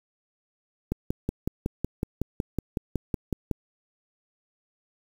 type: click train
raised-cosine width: 3 ms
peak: -13 dBFS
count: 15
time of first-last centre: 0.92-3.513 s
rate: 5.4 Hz
effects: 7-bit

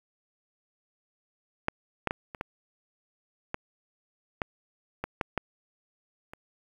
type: clicks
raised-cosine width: 0.5 ms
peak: -10 / -11 / -14 / -24 / -17 / -15 / -13 / -16 / -12 / -12 / -27 dBFS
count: 11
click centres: 1.684 / 2.073 / 2.109 / 2.348 / 2.411 / 3.544 / 4.418 / 5.04 / 5.212 / 5.377 / 6.335 s
effects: 8-bit

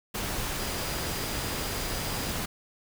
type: tone in noise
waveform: sine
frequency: 4883 Hz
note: D#8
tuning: 33 cents flat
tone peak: -43 dBFS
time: 0.59-2.32 s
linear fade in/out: 10 ms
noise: pink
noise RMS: -32 dBFS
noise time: 0.14-2.46 s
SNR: -14 dB
effects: none

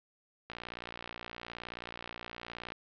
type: click train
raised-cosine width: 0.3 ms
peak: -25 dBFS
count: 132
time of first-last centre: 0.5-2.72 s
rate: 59 Hz
effects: low-pass 5000 Hz 12 dB/octave

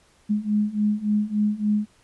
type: beating tone pair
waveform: sine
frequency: 207.7 / 211.2 Hz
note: G#3 / G#3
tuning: 0 / +29 cents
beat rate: 3.5 Hz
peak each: -24 / -22 dBFS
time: 0.29-1.86 s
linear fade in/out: 20 ms
effects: pink hiss -59 dBFS RMS until 2.03 s + resampled to 24000 Hz

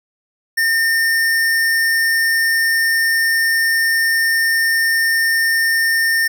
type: tone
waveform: square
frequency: 1815 Hz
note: A#6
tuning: 47 cents flat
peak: -14 dBFS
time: 0.57-6.28 s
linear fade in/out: 10 ms
effects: none

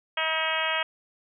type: harmonic tone with a mistuned harmonic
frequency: 319 Hz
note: D#4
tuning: 43 cents sharp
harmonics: 2 / 3 / 4 / 5 / 6 / 7 / 8 / 9 / 10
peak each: -33 / -33 / -33 / -33 / -33 / -33 / -33 / -33 / -33 dBFS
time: 0.17-0.83 s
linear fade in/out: 5 ms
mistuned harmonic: 10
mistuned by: +20 cents
effects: none

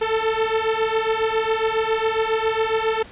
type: beating tone pair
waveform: sawtooth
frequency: 440 / 447.3 Hz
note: A4 / A4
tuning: 0 / +28 cents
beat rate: 7.3 Hz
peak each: -18 dBFS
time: 0.01-3.03 s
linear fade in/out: 10 ms
effects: pink hiss -43 dBFS RMS until 3.11 s + resampled to 8000 Hz

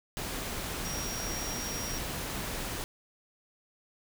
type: tone in noise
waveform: sine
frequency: 5640 Hz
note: F8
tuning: 16 cents sharp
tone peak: -38 dBFS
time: 0.85-1.98 s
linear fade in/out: 0 ms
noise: pink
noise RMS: -36 dBFS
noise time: 0.17-2.84 s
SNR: -5 dB
effects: none

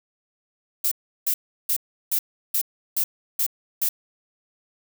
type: noise bursts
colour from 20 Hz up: violet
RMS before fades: -22 dBFS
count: 8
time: 0.84-3.89 s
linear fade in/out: 5 ms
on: 75 ms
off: 350 ms
effects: none

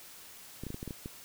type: clicks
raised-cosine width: 3 ms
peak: -26 dBFS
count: 8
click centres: 0.636 / 0.667 / 0.704 / 0.744 / 0.829 / 0.877 / 0.908 / 1.059 s
effects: white hiss -51 dBFS RMS until 1.24 s

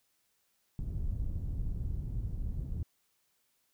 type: low-pass noise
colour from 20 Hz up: pink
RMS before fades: -35 dBFS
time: 0.79-2.83 s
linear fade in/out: 2 ms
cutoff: 110 Hz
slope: 12 dB/octave
effects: white hiss -75 dBFS RMS until 3.73 s

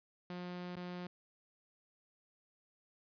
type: tone with dropouts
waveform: sawtooth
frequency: 178.4 Hz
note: F3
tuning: 37 cents sharp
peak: -38 dBFS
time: 0.3-1.07 s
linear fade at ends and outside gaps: 2 ms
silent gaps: 0.757-0.767 s
effects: resampled to 11025 Hz

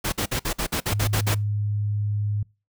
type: noise bursts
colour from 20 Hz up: pink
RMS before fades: -25 dBFS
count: 10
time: 0.04-1.348 s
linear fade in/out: 10 ms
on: 84 ms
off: 52 ms
type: tone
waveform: sine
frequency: 103.83 Hz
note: G#2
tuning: in tune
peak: -22 dBFS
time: 0.91-2.43 s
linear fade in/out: 5 ms
effects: noise-tail reverb RT60 0.3 s tail -25 dB re dry

